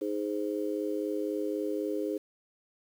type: harmonic tone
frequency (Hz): 103.83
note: G#2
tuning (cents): 0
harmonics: 3 / 4 / 5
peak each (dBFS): -33 / -33 / -36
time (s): 0.01-2.18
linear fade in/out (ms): 10
effects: 9-bit